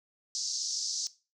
pink band-pass noise, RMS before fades -34 dBFS, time 0.35-1.07 s, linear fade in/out 0 ms, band 4700 to 6500 Hz, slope 48 dB/octave, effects noise-tail reverb RT60 0.3 s tail -17 dB re dry

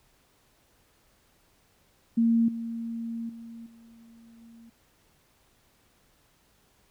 sine tone with level steps, 230 Hz, A#3, 23 cents flat, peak -19 / -31 / -40 / -50 / -48 dBFS, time 2.17-4.7 s, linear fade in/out 10 ms, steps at 2.48 / 3.29 / 3.66 / 4.41 s, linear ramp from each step 5 ms, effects pink hiss -65 dBFS RMS until 6.9 s

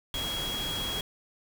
sine tone in noise, 3300 Hz, G#7, 12 cents flat, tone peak -32 dBFS, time 0.14-1.01 s, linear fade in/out 2 ms, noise pink, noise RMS -36 dBFS, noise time 0.14-1.01 s, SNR +1 dB, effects none

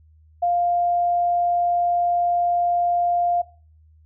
sine tone, 700 Hz, F5, 4 cents sharp, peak -17 dBFS, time 0.42-3.42 s, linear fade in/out 10 ms, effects noise-tail reverb RT60 0.4 s tail -20 dB re dry + added 78 Hz sine -50 dBFS peak until 4.05 s

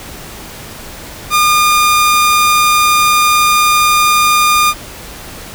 sawtooth tone, 1212 Hz, D#6, 46 cents flat, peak -4 dBFS, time 1.3-4.74 s, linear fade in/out 50 ms, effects pink hiss -30 dBFS RMS until 5.54 s

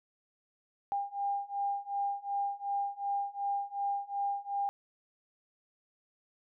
sine beating tone pair, 801 / 803.7 Hz, G5 / G5, +37 / +43 cents, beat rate 2.7 Hz, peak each -35 / -34 dBFS, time 0.92-4.69 s, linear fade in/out 0 ms, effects none

